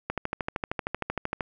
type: click train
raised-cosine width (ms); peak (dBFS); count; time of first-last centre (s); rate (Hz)
0.5; -13; 18; 0.1-1.408; 13
effects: none